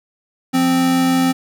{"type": "tone pair together", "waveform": "square", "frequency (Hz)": [174.61, 261.2], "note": ["F3", "C4"], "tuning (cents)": [0, -3], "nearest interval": "perfect fifth", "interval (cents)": 697, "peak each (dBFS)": [-23, -14], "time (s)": [0.53, 1.33], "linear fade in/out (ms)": 20, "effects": ["8-bit"]}